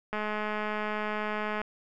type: click train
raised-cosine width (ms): 0.5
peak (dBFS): -18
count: 316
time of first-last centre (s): 0.13-1.616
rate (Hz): 212
effects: none